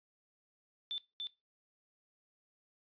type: tone with echo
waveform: sine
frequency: 3535 Hz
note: A7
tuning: 7 cents sharp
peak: -35 dBFS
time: 0.91-0.98 s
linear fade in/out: 0 ms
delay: 290 ms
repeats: 1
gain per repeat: -2 dB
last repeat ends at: 1.27 s
effects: noise-tail reverb RT60 0.2 s tail -17 dB re dry + resampled to 11025 Hz